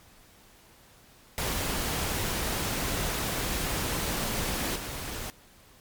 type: noise with level steps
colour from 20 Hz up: pink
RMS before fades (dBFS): -30 / -36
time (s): 1.38-5.3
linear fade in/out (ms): 0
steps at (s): 4.75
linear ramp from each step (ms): 20
effects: pink hiss -56 dBFS RMS until 5.8 s + MP3 96 kbps